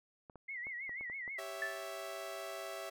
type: clicks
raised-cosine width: 1 ms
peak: -38 dBFS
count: 7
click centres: 0.298 / 0.357 / 0.669 / 0.894 / 1.01 / 1.099 / 1.278 s
type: tone with vibrato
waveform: sine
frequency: 2048 Hz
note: C7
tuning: 38 cents flat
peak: -40 dBFS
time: 0.48-1.4 s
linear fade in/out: 10 ms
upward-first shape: sine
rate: 6.2 Hz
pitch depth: 130 cents each way
type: chord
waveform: sawtooth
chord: C# diminished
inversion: second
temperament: equal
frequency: 392 / 554.4 / 659.3 Hz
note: G4 / C#5 / E5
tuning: 0 / 0 / 0 cents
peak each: -45 / -44 / -40 dBFS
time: 1.38-2.9 s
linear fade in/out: 10 ms
type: tone with exponential decay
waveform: sine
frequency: 1750 Hz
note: A6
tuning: 10 cents flat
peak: -32 dBFS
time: 1.62-1.91 s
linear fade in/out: 1 ms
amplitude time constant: 63 ms
effects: none